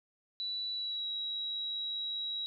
sine tone with pitch glide, 3951 to 3865 Hz, B7 to B7, 0 to -38 cents, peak -34 dBFS, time 0.4-2.46 s, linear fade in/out 0 ms, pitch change -38 cents, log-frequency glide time 0.73-1.08 s, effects none

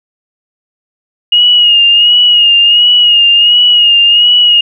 sine tone with vibrato, 2869 Hz, F7, 46 cents sharp, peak -3 dBFS, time 1.32-4.61 s, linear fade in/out 5 ms, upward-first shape sine, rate 1.4 Hz, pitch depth 43 cents each way, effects none

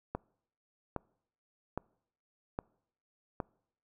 click train, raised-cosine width 1 ms, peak -20 dBFS, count 5, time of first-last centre 0.15-3.402 s, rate 1.23 Hz, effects noise-tail reverb RT60 0.7 s tail -26 dB re dry

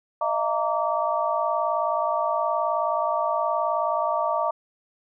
sine tone cluster, 621 / 680 / 923 / 1155 Hz, D#5 / F5 / A#5 / D6, -3 / -46 / -17 / -29 cents, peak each -27 dBFS, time 0.21-4.51 s, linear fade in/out 5 ms, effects none

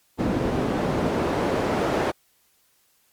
pink noise with band-pass filter sweep, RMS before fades -24 dBFS, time 0.18-2.12 s, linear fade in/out 20 ms, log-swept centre 260 to 560 Hz, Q 0.84, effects white hiss -64 dBFS RMS until 3.12 s + Opus 48 kbps

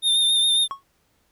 square tone with vibrato, 3634 Hz, A#7, 45 cents flat, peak -17 dBFS, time 0.02-0.68 s, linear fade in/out 50 ms, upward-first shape triangle, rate 7.3 Hz, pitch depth 37 cents each way
triangle tone with exponential decay, 1100 Hz, C#6, 14 cents flat, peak -21 dBFS, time 0.71-0.83 s, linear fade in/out 0 ms, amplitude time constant 24 ms
effects pink hiss -66 dBFS RMS until 1.31 s

